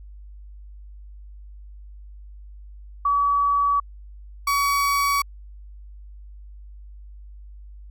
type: tone pair in turn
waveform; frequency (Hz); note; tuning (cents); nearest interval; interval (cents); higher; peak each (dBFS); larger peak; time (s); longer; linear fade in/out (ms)
sine / 35% pulse; 1140 / 1131.5; C#6 / C#6; +48 / +35; unison; 13; first; -17; neither; 3.05-3.8 / 4.47-5.22; neither; 5
effects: added 50 Hz sine -39 dBFS peak until 7.9 s